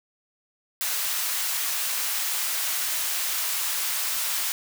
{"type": "high-pass noise", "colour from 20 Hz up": "white", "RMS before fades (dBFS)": -27, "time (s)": [0.81, 4.52], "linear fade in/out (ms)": 0, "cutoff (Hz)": 920, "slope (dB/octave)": 12, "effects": []}